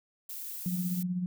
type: noise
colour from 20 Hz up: violet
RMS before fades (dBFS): -40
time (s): 0.29-1.03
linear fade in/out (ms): 5
type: tone with tremolo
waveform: sine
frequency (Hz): 180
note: F#3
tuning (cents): -47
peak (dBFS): -27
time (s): 0.66-1.26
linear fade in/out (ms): 0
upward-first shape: sine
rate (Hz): 16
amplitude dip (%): 50
effects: none